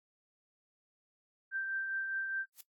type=tone with tremolo; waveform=sine; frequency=1568 Hz; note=G6; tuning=in tune; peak=-32 dBFS; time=1.51-2.46 s; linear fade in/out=50 ms; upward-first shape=triangle; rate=4.9 Hz; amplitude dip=40%
type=noise with exponential growth; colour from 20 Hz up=blue; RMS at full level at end=-42 dBFS; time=2.52-2.61 s; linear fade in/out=5 ms; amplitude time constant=18 ms
effects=noise-tail reverb RT60 0.1 s tail -19 dB re dry + AAC 64 kbps